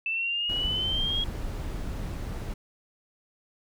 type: linear sweep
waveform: sine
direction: up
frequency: 2637 to 3300 Hz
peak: -26 dBFS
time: 0.06-1.24 s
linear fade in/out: 2 ms
type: noise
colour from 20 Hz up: brown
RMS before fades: -33 dBFS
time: 0.49-2.54 s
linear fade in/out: 5 ms
effects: none